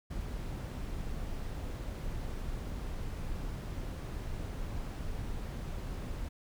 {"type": "noise", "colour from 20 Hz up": "brown", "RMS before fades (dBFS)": -38, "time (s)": [0.1, 6.29], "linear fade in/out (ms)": 10, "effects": []}